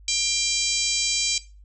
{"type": "harmonic tone with a mistuned harmonic", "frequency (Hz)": 793, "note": "G5", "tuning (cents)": 20, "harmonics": [3, 4, 5, 6, 7, 8, 9, 10], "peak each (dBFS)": [-30, -30, -30, -30, -30, -30, -30, -30], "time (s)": [0.08, 1.38], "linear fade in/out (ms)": 2, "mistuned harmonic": 10, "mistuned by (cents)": -37, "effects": ["noise-tail reverb RT60 0.3 s tail -17 dB re dry", "added 50 Hz sine -45 dBFS peak until 1.64 s"]}